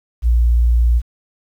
sine tone, 58.9 Hz, A#1, 19 cents sharp, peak -9 dBFS, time 0.22-1.02 s, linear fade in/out 50 ms, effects tanh soft clip ceiling -5 dBFS + 8-bit

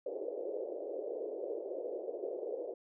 white band-pass noise, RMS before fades -40 dBFS, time 0.06-2.74 s, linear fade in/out 5 ms, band 370 to 560 Hz, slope 48 dB/octave, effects none

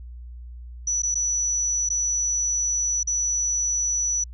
sine tone with dropouts, 5920 Hz, F#8, in tune, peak -21 dBFS, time 0.87-4.24 s, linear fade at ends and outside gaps 5 ms, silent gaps 1.021-1.032 / 1.145-1.153 / 1.89-1.901 / 3.032-3.072 s, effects added 60 Hz sine -36 dBFS peak until 4.33 s

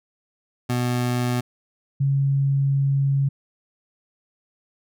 25% pulse / sine tone pair in turn, 123.1 / 138.18 Hz, B2 / C#3, -5 / -5 cents, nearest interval major second, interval 200 cents, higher second, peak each -17 dBFS, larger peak neither, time 0.69-1.41 / 2-3.29 s, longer second, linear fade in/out 10 ms, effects none

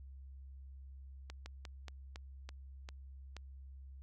slowing click train, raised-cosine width 0.2 ms, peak -30 dBFS, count 8, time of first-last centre 1.3-3.367 s, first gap 160 ms, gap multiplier 1.2, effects added 67 Hz sine -49 dBFS peak until 4.02 s

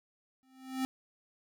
square tone with exponential growth, 261.6 Hz, C4, in tune, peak -29 dBFS, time 0.43-0.85 s, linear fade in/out 0 ms, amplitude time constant 90 ms, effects none

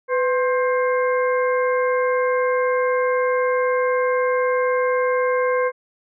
harmonic tone with a mistuned harmonic, 529 Hz, C5, 19 cents sharp, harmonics 1 / 2 / 3 / 4, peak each -18 / -24 / -28 / -30 dBFS, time 0.08-5.72 s, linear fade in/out 50 ms, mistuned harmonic 1, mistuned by -91 cents, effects none

